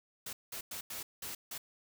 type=noise bursts at uneven times; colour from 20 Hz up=white; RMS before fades=-42 dBFS; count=6; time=0.26-0.33 / 0.52-0.61 / 0.71-0.81 / 0.9-1.03 / 1.22-1.35 / 1.51-1.58 s; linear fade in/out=5 ms; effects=none